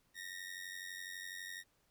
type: ring-modulated tone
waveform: sawtooth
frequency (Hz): 1864.7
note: A#6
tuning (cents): 0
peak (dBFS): -38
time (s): 0.14-1.64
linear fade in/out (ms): 50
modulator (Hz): 46
effects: pink hiss -75 dBFS RMS until 1.9 s